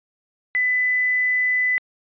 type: tone with quantisation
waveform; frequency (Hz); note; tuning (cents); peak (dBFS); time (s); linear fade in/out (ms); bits
sine; 2000; B6; +21; -17; 0.55-1.78; 0; 7
effects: resampled to 8000 Hz